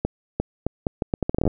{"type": "accelerating click train", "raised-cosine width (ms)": 2, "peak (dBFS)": -8, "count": 15, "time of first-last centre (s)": [0.05, 1.477], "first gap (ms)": 350, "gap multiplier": 0.76, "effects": []}